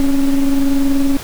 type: ring-modulated tone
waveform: triangle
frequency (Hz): 142.4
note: C#3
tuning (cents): +47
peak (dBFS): -5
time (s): 0-1.17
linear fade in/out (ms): 2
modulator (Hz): 132
effects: pink hiss -30 dBFS RMS until 1.23 s

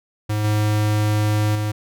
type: tone with level steps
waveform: square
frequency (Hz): 105.9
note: G#2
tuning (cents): +34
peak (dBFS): -20 / -17 / -21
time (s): 0.29-1.72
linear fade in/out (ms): 10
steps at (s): 0.44 / 1.55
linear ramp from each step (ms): 5
effects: none

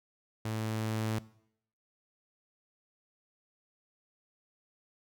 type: tone with level ramp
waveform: sawtooth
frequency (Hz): 110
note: A2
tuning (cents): 0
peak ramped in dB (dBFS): -29 to -26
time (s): 0.45-1.19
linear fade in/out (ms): 5
effects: noise-tail reverb RT60 0.7 s tail -20 dB re dry

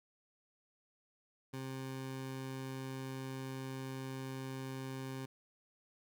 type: tone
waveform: 20% pulse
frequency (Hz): 132.5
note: C3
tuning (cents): +22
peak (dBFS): -36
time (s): 1.53-5.26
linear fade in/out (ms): 10
effects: none

